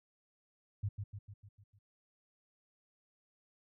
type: tone with echo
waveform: sine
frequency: 102 Hz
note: G#2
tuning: 31 cents flat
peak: -32 dBFS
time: 0.83-0.89 s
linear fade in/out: 10 ms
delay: 150 ms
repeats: 6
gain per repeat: -5 dB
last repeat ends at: 1.79 s
effects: none